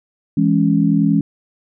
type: chord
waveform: sine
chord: C# minor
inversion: first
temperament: just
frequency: 166.31 / 207.9 / 277.2 Hz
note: E3 / G#3 / C#4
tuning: +16 / +2 / 0 cents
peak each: -16 dBFS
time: 0.37-1.21 s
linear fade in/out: 5 ms
effects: none